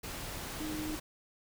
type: tone in noise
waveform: sine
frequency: 308.4 Hz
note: D#4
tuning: 15 cents flat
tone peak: -36 dBFS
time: 0.6-0.96 s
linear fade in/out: 10 ms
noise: pink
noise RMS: -41 dBFS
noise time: 0.03-1 s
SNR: +2 dB
effects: none